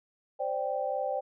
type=chord; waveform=sine; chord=C suspended second; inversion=none; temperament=equal; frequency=523.3 / 587.3 / 784 Hz; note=C5 / D5 / G5; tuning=0 / 0 / 0 cents; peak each=-33 dBFS; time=0.39-1.21 s; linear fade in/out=20 ms; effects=none